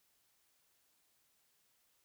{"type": "silence", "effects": ["white hiss -75 dBFS RMS until 2.04 s"]}